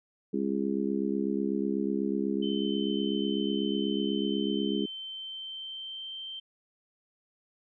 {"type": "harmonic tone", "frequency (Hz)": 68.1, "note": "C#2", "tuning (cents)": -30, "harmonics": [3, 4, 5, 6], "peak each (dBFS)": [-31, -32, -33, -34], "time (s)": [0.33, 4.86], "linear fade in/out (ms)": 10}
{"type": "tone with pitch glide", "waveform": "sine", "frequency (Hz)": [3070, 3127], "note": ["G7", "G7"], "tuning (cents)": [-37, -5], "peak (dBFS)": -37, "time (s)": [2.42, 6.4], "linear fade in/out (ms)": 10, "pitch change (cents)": 32, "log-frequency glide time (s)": [4.07, 6.12]}
{"effects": []}